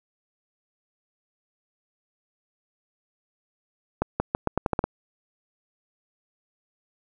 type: accelerating click train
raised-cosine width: 1 ms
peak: -8 dBFS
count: 9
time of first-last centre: 4.02-4.84 s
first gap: 180 ms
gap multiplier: 0.83
effects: none